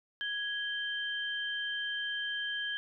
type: tone pair together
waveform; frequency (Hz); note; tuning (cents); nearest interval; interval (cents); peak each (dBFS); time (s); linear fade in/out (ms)
sine; 1661.2 / 3132; G#6 / G7; 0 / -2; major seventh; 1098; -35 / -36; 0.21-2.77; 0
effects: none